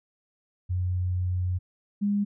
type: tone pair in turn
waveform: sine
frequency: 90.7 / 203.6 Hz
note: F#2 / G#3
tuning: -34 / -34 cents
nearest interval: octave + major second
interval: 1400 cents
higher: second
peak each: -24 / -22 dBFS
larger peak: second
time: 0.69-1.59 / 2.01-2.25 s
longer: first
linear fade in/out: 20 ms
effects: none